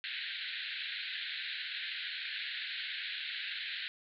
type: band-pass noise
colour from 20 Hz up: white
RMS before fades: -40 dBFS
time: 0.04-3.88 s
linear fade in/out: 0 ms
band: 1500 to 4200 Hz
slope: 96 dB/octave
effects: none